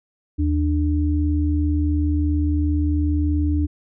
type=tone pair together; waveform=sine; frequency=78.56 / 296.6 Hz; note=D#2 / D4; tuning=+17 / +17 cents; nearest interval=octave + major seventh; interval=2300 cents; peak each=-18 / -22 dBFS; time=0.38-3.67 s; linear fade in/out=20 ms; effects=none